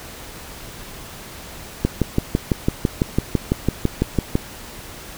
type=click train; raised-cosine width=3 ms; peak=-3 dBFS; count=16; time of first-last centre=1.85-4.354 s; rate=5.99 Hz; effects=pink hiss -37 dBFS RMS until 5.17 s